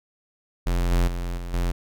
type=tone with level steps; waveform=square; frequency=43.65 Hz; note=F1; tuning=in tune; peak=-21 / -18 / -27 / -31 / -22 dBFS; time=0.66-1.72 s; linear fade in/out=10 ms; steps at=0.91 / 1.07 / 1.37 / 1.53 s; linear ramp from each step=10 ms; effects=none